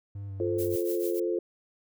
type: tone with vibrato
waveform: triangle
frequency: 98.7 Hz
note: G2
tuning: 12 cents sharp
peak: -33 dBFS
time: 0.15-0.76 s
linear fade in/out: 5 ms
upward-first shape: square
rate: 3.4 Hz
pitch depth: 22 cents each way
type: chord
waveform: sine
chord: F major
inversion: none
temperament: equal with one note detuned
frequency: 349.2 / 437.7 / 523.3 Hz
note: F4 / A4 / C5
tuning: 0 / -9 / 0 cents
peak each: -28 / -31 / -34 dBFS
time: 0.4-1.39 s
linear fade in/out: 2 ms
type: noise with tremolo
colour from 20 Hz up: violet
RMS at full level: -37 dBFS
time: 0.58-1.2 s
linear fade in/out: 10 ms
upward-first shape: triangle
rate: 6.8 Hz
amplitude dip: 85%
effects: none